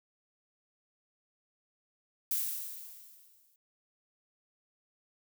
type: noise with exponential decay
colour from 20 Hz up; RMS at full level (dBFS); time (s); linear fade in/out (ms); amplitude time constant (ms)
violet; -30; 2.31-3.56; 2; 270
effects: none